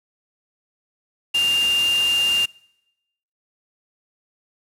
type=tone in noise; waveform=sine; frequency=2800 Hz; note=F7; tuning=4 cents sharp; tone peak=-16 dBFS; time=1.34-2.46 s; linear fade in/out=10 ms; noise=white; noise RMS=-29 dBFS; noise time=1.34-2.46 s; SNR=+10 dB; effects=noise-tail reverb RT60 0.9 s tail -25 dB re dry + low-pass 11000 Hz 12 dB/octave

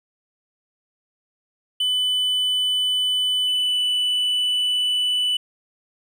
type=tone with pitch glide; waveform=triangle; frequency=3000 to 2981 Hz; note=F#7 to F#7; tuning=+23 to +12 cents; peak=-17 dBFS; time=1.8-5.37 s; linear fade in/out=5 ms; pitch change=-11 cents; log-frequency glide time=3.42-3.8 s; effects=none

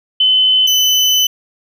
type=tone pair in turn; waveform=sine / 35% pulse; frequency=3037 / 3016 Hz; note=F#7 / F#7; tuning=+44 / +32 cents; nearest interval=unison; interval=12 cents; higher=first; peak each=-8 dBFS; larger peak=neither; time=0.2-0.67 / 0.67-1.27 s; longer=second; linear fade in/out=5 ms; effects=none

